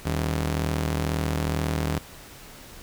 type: ring-modulated tone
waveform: sawtooth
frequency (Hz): 116.54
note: A#2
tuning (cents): 0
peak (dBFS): -17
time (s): 0.05-1.99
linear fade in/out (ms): 10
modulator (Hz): 37.2
effects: pink hiss -45 dBFS RMS until 2.82 s